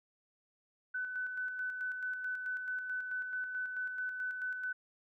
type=tone with tremolo; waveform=sine; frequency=1504 Hz; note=F#6; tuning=28 cents sharp; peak=-34 dBFS; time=0.94-4.73 s; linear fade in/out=10 ms; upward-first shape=square; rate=4.6 Hz; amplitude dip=40%; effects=none